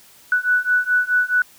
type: beating tone pair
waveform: sine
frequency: 1480 / 1484.7 Hz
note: F#6 / F#6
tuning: 0 / +6 cents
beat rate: 4.7 Hz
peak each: -19 / -18 dBFS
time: 0.32-1.42 s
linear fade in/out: 2 ms
effects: white hiss -49 dBFS RMS until 1.58 s